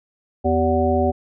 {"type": "harmonic tone with a mistuned harmonic", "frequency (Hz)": 82.4, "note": "E2", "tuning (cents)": 0, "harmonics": [1, 3, 5, 7, 9], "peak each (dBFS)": [-22, -22, -22, -22, -22], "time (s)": [0.44, 1.12], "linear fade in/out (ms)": 20, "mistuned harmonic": 5, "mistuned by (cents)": -110, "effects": []}